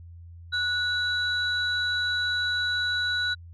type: tone pair together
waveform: sine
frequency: 1470 / 3924 Hz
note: F#6 / B7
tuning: -12 / -12 cents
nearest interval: octave + perfect fourth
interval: 1700 cents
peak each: -25 / -27 dBFS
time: 0.52-3.35 s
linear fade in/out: 20 ms
effects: tanh soft clip ceiling -17 dBFS + added 85 Hz sine -42 dBFS peak until 3.53 s